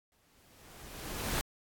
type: noise with exponential growth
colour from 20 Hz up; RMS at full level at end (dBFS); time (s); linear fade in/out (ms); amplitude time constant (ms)
pink; -32; 0.12-1.41; 0; 280
effects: AAC 64 kbps